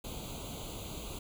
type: noise with comb filter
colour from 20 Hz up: pink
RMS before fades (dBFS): -42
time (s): 0.04-1.19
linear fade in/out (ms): 5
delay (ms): 0.28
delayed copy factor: +1
effects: none

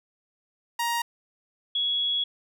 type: tone pair in turn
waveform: sawtooth / sine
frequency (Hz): 940 / 3350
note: A#5 / G#7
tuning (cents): +14 / +14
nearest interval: octave + minor seventh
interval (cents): 2200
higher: second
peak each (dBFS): -21 / -23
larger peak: first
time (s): 0.79-1.02 / 1.75-2.24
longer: second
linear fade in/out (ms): 5
effects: none

